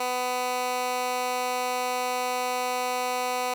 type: tone with high-pass filter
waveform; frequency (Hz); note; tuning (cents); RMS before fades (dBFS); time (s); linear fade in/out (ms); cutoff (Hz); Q
15% pulse; 250; B3; +21; -28; 0-3.54; 5; 630; 1
effects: none